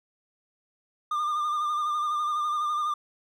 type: tone with vibrato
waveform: triangle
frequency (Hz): 1204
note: D6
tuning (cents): +43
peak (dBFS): -23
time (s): 1.11-2.94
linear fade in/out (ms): 5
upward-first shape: sine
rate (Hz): 12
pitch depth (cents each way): 36
effects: none